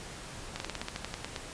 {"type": "slowing click train", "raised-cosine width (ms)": 0.2, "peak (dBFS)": -17, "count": 12, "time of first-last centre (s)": [0.56, 1.362], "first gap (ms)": 41, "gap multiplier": 1.11, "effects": ["pink hiss -44 dBFS RMS until 1.53 s", "resampled to 22050 Hz"]}